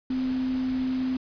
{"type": "tone in noise", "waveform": "sine", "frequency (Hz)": 258, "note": "C4", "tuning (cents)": -24, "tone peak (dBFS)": -24, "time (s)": [0.1, 1.17], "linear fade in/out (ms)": 5, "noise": "pink", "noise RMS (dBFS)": -42, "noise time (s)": [0.1, 1.17], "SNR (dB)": 15, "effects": ["resampled to 11025 Hz"]}